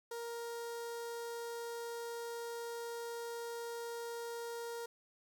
sawtooth tone with notch filter, 468 Hz, A#4, 7 cents sharp, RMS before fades -43 dBFS, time 0.11-4.86 s, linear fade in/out 5 ms, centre 2500 Hz, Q 1.3, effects none

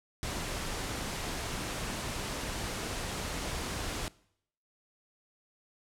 pink noise, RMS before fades -36 dBFS, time 0.23-4.08 s, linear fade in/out 0 ms, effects noise-tail reverb RT60 0.7 s tail -22 dB re dry + low-pass 10000 Hz 12 dB/octave

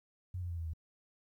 sine tone with pitch steps, 91 / 88.1 / 85.3 / 82.58 / 79.96 Hz, F#2 / F2 / F2 / E2 / D#2, -28 / +16 / -40 / +4 / +48 cents, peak -36 dBFS, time 0.34-0.735 s, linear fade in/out 5 ms, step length 79 ms, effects 12-bit

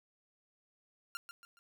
sawtooth tone with echo, 1390 Hz, F6, 9 cents flat, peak -35 dBFS, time 1.15-1.17 s, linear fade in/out 0 ms, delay 140 ms, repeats 3, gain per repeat -8 dB, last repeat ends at 1.59 s, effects none

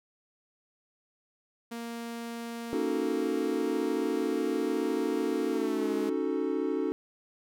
sawtooth tone with pitch glide, 233.1 to 211.3 Hz, A#3 to G#3, 0 to +30 cents, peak -32 dBFS, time 1.71-6.1 s, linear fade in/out 10 ms, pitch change -170 cents, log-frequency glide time 5.49-5.91 s
triangle chord, D# half-diminished seventh, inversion third, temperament equal, 277.2 / 311.1 / 370 / 440 Hz, C#4 / D#4 / F#4 / A4, 0 / 0 / 0 / 0 cents, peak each -31 dBFS, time 2.73-6.92 s, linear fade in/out 0 ms
effects none

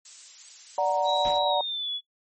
violet noise, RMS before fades -37 dBFS, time 0.05-1.38 s, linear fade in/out 5 ms
sine chord, D augmented, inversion none, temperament equal with one note detuned, 584.6 / 740 / 932.3 Hz, D5 / F#5 / A#5, -8 / 0 / 0 cents, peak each -26 dBFS, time 0.78-1.61 s, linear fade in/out 2 ms
sine tone with pitch glide, 3867 to 3406 Hz, B7 to G#7, -37 to +43 cents, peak -28 dBFS, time 1.04-2.01 s, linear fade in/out 50 ms, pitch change -220 cents, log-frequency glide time 1.45-1.9 s
pink noise with exponential decay, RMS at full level -34 dBFS, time 1.25-1.54 s, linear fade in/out 0 ms, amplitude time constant 62 ms
effects noise-tail reverb RT60 0.1 s tail -23 dB re dry + MP3 32 kbps

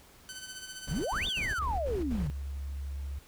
10% pulse tone with tremolo, 1521 Hz, F#6, 47 cents sharp, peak -31 dBFS, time 0.29-1.59 s, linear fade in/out 0 ms, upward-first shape sine, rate 15 Hz, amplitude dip 55%
brown noise bursts, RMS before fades -38 dBFS, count 6, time 0.87-2.28 s, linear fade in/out 10 ms, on 180 ms, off 66 ms
sine exponential two-way sweep, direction up then down, 134.7 to 3700 to 134.7 Hz, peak -30 dBFS, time 0.91-2.3 s, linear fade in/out 0 ms, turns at 1.27 s
sine tone, 69.5 Hz, C#2, 5 cents sharp, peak -34 dBFS, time 1.58-3.19 s, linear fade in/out 5 ms
effects pink hiss -57 dBFS RMS until 3.27 s

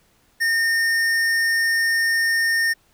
sine tone with tanh clipping, 1826 Hz, A#6, 36 cents flat, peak -19 dBFS, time 0.4-2.74 s, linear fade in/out 20 ms, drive 16 dB, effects pink hiss -60 dBFS RMS until 2.93 s

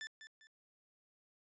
sawtooth tone with echo, 1760 Hz, A6, in tune, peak -39 dBFS, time 0.01-0.07 s, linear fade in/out 0 ms, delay 200 ms, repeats 2, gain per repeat -9 dB, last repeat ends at 0.47 s, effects resampled to 16000 Hz

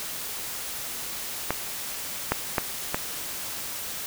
clicks, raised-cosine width 0.5 ms, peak -8 / -6 / -6 / -9 dBFS, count 4, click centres 1.506 / 2.32 / 2.582 / 2.945 s, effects white hiss -34 dBFS RMS until 4.06 s

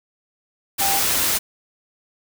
sine tone in noise, 790 Hz, G5, 13 cents sharp, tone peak -23 dBFS, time 0.8-1 s, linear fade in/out 20 ms, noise white, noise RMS -20 dBFS, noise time 0.78-1.39 s, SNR -6 dB, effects none

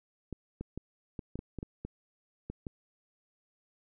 clicks, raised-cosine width 3 ms, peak -25 dBFS, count 11, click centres 0.327 / 0.61 / 0.776 / 1.192 / 1.356 / 1.391 / 1.587 / 1.629 / 1.85 / 2.5 / 2.668 s, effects none

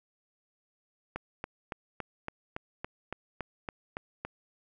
click train, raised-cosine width 0.5 ms, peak -20 dBFS, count 12, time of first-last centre 1.16-4.25 s, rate 3.56 Hz, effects none

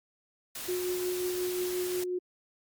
white noise, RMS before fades -39 dBFS, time 0.55-2.04 s, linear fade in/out 5 ms
sine tone with tremolo, 361.6 Hz, F#4, 40 cents flat, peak -28 dBFS, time 0.68-2.19 s, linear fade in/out 10 ms, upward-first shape triangle, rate 5.6 Hz, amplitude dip 35%
effects Opus 48 kbps

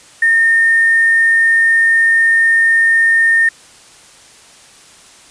triangle tone with hard clipping, 1824 Hz, A#6, 38 cents flat, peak -8 dBFS, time 0.22-3.49 s, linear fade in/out 5 ms, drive 3 dB, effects white hiss -42 dBFS RMS until 5.3 s + resampled to 22050 Hz

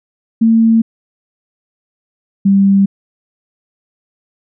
sine tone pair in turn, 225.9 / 196.7 Hz, A3 / G3, +46 / +6 cents, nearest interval major second, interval 240 cents, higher first, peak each -6 dBFS, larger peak neither, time 0.41-0.82 / 2.45-2.86 s, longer neither, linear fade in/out 10 ms, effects none

